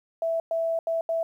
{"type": "tone bursts at uneven times", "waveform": "sine", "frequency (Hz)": 659.3, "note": "E5", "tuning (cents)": 0, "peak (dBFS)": -23, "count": 4, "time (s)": [[0.22, 0.4], [0.51, 0.79], [0.87, 1.01], [1.09, 1.23]], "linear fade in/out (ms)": 2, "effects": ["10-bit"]}